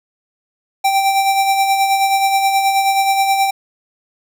square tone with tremolo, 782 Hz, G5, 4 cents flat, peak -11 dBFS, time 0.84-3.51 s, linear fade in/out 10 ms, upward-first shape sine, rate 9.4 Hz, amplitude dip 45%, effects none

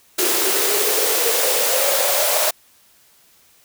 white noise with high-pass filter sweep, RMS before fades -18 dBFS, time 0.18-2.51 s, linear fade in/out 10 ms, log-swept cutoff 360 to 630 Hz, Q 8.1, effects white hiss -54 dBFS RMS until 3.64 s

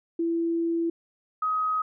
sine tone pair in turn, 334.3 / 1262.1 Hz, E4 / D#6, +24 / +24 cents, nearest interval octave + major seventh, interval 2300 cents, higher second, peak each -23 dBFS, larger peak neither, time 0.19-0.9 / 1.42-1.82 s, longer first, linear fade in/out 5 ms, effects none

